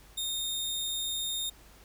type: tone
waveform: sawtooth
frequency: 3673 Hz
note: A#7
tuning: 26 cents flat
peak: -28 dBFS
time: 0.17-1.5 s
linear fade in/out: 10 ms
effects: added 50 Hz sine -56 dBFS peak until 1.84 s + pink hiss -57 dBFS RMS until 1.84 s